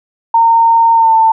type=tone with pitch glide; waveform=sine; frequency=917 to 894 Hz; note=A#5 to A5; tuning=-29 to +27 cents; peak=-5 dBFS; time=0.34-1.32 s; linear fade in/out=5 ms; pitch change=-44 cents; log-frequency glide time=0.94-1.14 s; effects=none